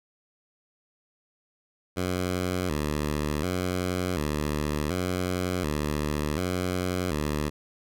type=tone with vibrato; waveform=10% pulse; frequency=82.41 Hz; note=E2; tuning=in tune; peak=-18 dBFS; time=1.96-7.5 s; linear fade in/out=20 ms; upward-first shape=square; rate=0.68 Hz; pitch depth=170 cents each way; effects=none